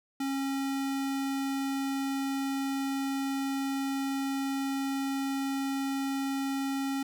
square tone, 272.6 Hz, C#4, 29 cents flat, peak -30 dBFS, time 0.2-7.03 s, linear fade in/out 5 ms, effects none

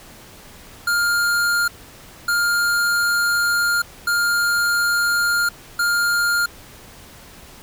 square tone bursts at uneven times, 1406 Hz, F6, 11 cents sharp, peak -17 dBFS, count 4, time 0.87-1.68 / 2.28-3.82 / 4.07-5.49 / 5.79-6.46 s, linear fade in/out 5 ms, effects pink hiss -43 dBFS RMS until 7.62 s

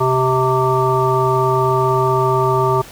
harmonic tone, 129.7 Hz, C3, 15 cents flat, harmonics 1 / 3 / 5 / 7 / 9, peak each -19 / -17 / -23 / -19 / -19 dBFS, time 0-2.82 s, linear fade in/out 10 ms, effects pink hiss -38 dBFS RMS until 2.91 s

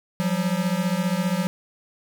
square beating tone pair, 174.61 / 189.61 Hz, F3 / F#3, 0 / +43 cents, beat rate 15 Hz, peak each -25 dBFS, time 0.2-1.47 s, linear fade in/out 0 ms, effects none

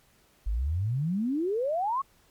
sine exponential sweep, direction up, 47.28 to 1136 Hz, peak -25 dBFS, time 0.46-2.02 s, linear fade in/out 10 ms, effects pink hiss -63 dBFS RMS until 2.3 s + MP3 96 kbps

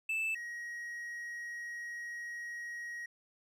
triangle tone pair in turn, 2637 / 1893.5 Hz, E7 / A#6, 0 / +27 cents, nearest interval tritone, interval 573 cents, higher first, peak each -30 / -38 dBFS, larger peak first, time 0.09-0.35 / 0.35-3.06 s, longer second, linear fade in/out 5 ms, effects none

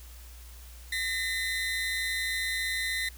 30% pulse tone pair together, 1834.3 / 2018 Hz, A#6 / B6, -28 / +37 cents, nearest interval major second, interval 165 cents, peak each -30 / -28 dBFS, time 0.92-3.09 s, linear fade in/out 5 ms, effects added 60 Hz sine -45 dBFS peak until 3.17 s + white hiss -53 dBFS RMS until 3.17 s

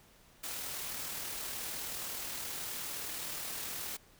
white noise with amplitude modulation, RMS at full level -39 dBFS, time 0.43-3.97 s, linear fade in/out 10 ms, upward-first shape sine, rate 39.1 Hz, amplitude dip 25%, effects pink hiss -62 dBFS RMS until 4.19 s

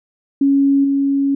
sine tone with level steps, 277.2 Hz, C#4, in tune, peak -10 / -13 dBFS, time 0.41-1.35 s, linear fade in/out 5 ms, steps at 0.84 s, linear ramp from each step 5 ms, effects none

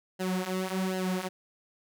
sawtooth tone with flanger, 186.5 Hz, F#3, 14 cents sharp, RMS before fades -31 dBFS, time 0.19-1.29 s, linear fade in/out 20 ms, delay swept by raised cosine 0.84 to 6.64 ms, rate 1.3 Hz, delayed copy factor -0.8, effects none

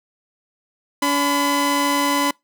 sawtooth tone pair together, 284.5 / 1006.8 Hz, C#4 / B5, +45 / +33 cents, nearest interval octave + minor seventh, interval 2188 cents, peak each -16 dBFS, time 1.02-2.31 s, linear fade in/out 5 ms, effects noise-tail reverb RT60 0.2 s tail -26 dB re dry

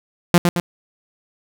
sawtooth tone with echo, 174 Hz, F3, 6 cents flat, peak -4 dBFS, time 0.34-0.38 s, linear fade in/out 0 ms, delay 110 ms, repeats 2, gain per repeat -5 dB, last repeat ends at 0.6 s, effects none

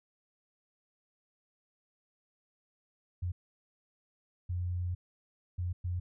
sine tone bursts at uneven times, 89 Hz, F2, 33 cents sharp, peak -31 dBFS, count 4, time 3.22-3.32 / 4.49-4.95 / 5.58-5.73 / 5.84-6 s, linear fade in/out 10 ms, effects none

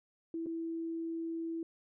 sine tone with dropouts, 329.6 Hz, E4, in tune, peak -35 dBFS, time 0.34-1.63 s, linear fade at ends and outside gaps 2 ms, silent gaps 0.461-0.467 s, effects none

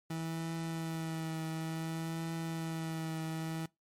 30% pulse tone with vibrato, 162.3 Hz, E3, 27 cents flat, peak -33 dBFS, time 0.1-3.66 s, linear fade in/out 5 ms, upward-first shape triangle, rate 0.56 Hz, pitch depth 24 cents each way, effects noise-tail reverb RT60 0.2 s tail -23 dB re dry + MP3 64 kbps

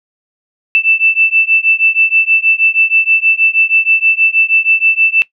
sine beating tone pair, 2651 / 2657.3 Hz, E7 / E7, +9 / +13 cents, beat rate 6.3 Hz, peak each -11 dBFS, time 0.75-5.22 s, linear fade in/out 0 ms, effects noise-tail reverb RT60 0.1 s tail -18 dB re dry

